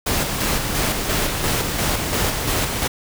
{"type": "noise with tremolo", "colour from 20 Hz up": "pink", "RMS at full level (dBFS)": -20, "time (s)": [0.06, 2.88], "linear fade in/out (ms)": 10, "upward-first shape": "square", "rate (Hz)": 2.9, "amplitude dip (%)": 35, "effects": []}